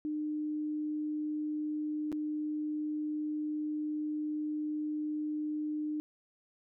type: tone with dropouts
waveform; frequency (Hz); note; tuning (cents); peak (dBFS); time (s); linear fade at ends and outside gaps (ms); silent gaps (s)
sine; 302.9; D#4; -46; -32; 0.05-6; 0; 2.118-2.126
effects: none